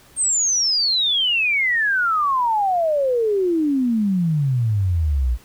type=exponential sweep; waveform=sine; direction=down; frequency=8680 to 56.9 Hz; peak=-16 dBFS; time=0.16-5.38 s; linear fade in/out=50 ms; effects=pink hiss -50 dBFS RMS until 5.44 s